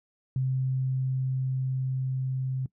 sine tone with level ramp, 130.81 Hz, C3, in tune, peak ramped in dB -24 to -27 dBFS, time 0.36-2.66 s, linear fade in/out 2 ms, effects noise-tail reverb RT60 0.1 s tail -20 dB re dry

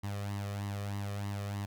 sawtooth tone with flanger, 101 Hz, G#2, 48 cents flat, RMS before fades -37 dBFS, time 0.03-1.66 s, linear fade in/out 10 ms, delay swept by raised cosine 1 to 1.68 ms, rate 3.2 Hz, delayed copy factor +0.65, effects none

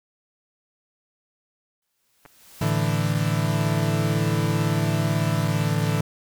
white noise with exponential growth, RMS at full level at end -40 dBFS, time 1.82-2.7 s, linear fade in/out 2 ms, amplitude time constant 190 ms
clicks, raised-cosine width 0.5 ms, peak -30 dBFS, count 2, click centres 2.253 / 2.26 s
40% pulse chord, A suspended fourth, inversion none, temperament equal, 110 / 146.83 / 164.81 Hz, A2 / D3 / E3, 0 / 0 / 0 cents, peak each -24 dBFS, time 2.61-6.01 s, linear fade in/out 5 ms
effects none

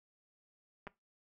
clicks, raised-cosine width 0.5 ms, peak -30 dBFS, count 2, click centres 0.869 / 0.874 s, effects noise-tail reverb RT60 0.2 s tail -19 dB re dry

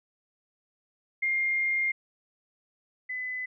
sine tone pair in turn, 2118 / 2010 Hz, C7 / B6, +21 / +30 cents, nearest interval minor second, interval 91 cents, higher first, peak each -24 / -31 dBFS, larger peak first, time 1.22-1.92 / 3.09-3.46 s, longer first, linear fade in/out 10 ms, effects none

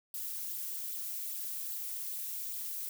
violet noise with flanger, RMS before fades -39 dBFS, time 0.14-2.89 s, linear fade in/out 2 ms, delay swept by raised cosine 0.23 to 4.23 ms, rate 2.5 Hz, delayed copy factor +0.6, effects none

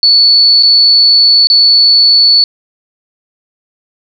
sine tone with dropouts, 4444 Hz, C#8, 4 cents sharp, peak -3 dBFS, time 0.03-2.44 s, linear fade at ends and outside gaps 1 ms, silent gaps 0.626-0.632 / 1.471-1.5 s, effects none

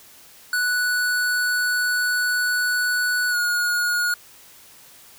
square tone with pitch glide, 1478 to 1440.9 Hz, F#6 to F#6, -2 to -46 cents, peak -20 dBFS, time 0.53-4.14 s, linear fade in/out 2 ms, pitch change -44 cents, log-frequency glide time 3.3-3.36 s, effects white hiss -48 dBFS RMS until 5.18 s

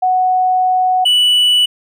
sine / triangle tone pair in turn, 740 / 2960 Hz, F#5 / F#7, 0 / 0 cents, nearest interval 2 octaves, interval 2400 cents, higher second, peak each -10 / -7 dBFS, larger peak second, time 0.02-1.05 / 1.05-1.66 s, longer first, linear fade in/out 10 ms, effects none

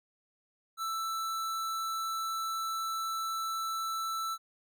square tone, 1324 Hz, E6, 7 cents sharp, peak -33 dBFS, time 0.77-4.38 s, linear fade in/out 50 ms, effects none

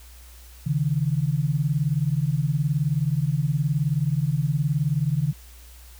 sine beating tone pair, 137.5 / 156.5 Hz, C#3 / D#3, -14 / +10 cents, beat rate 19 Hz, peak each -23 dBFS, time 0.66-5.33 s, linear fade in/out 10 ms, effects added 60 Hz sine -44 dBFS peak until 5.99 s + white hiss -51 dBFS RMS until 5.99 s

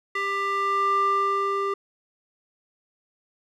square tone with band-pass filter sweep, 396.1 Hz, G4, 18 cents sharp, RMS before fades -24 dBFS, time 0.15-1.74 s, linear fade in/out 5 ms, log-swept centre 1700 to 870 Hz, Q 3.5, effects none

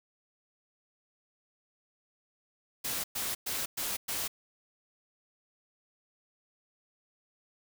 white noise bursts, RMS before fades -34 dBFS, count 5, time 2.84-4.28 s, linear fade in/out 10 ms, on 200 ms, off 110 ms, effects none

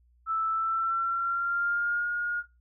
sine tone with pitch glide, 1318.5 to 1429.6 Hz, E6 to F6, 0 to +40 cents, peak -25 dBFS, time 0.26-2.44 s, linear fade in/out 50 ms, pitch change +140 cents, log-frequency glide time 0.51-2.07 s, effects noise-tail reverb RT60 0.2 s tail -18 dB re dry + added 60 Hz sine -60 dBFS peak until 2.6 s

